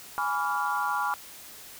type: chord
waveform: sine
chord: G# diminished seventh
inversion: none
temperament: equal with one note detuned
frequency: 830.6 / 987.8 / 1149.2 / 1396.9 Hz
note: G#5 / B5 / D6 / F6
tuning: 0 / 0 / -38 / 0 cents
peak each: -31 dBFS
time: 0.18-1.14 s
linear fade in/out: 0 ms
effects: white hiss -46 dBFS RMS until 1.79 s